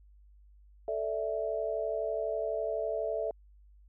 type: chord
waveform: sine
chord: A suspended fourth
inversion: none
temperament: equal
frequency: 440 / 587.3 / 659.3 Hz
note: A4 / D5 / E5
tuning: 0 / 0 / 0 cents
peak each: -35 / -36 / -33 dBFS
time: 0.88-3.31 s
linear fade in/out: 2 ms
effects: added 50 Hz sine -55 dBFS peak until 3.88 s